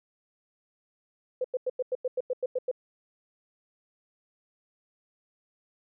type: tone bursts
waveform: sine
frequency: 507 Hz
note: B4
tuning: 45 cents sharp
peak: -25 dBFS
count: 11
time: 1.41-2.714 s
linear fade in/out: 5 ms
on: 34 ms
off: 93 ms
effects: none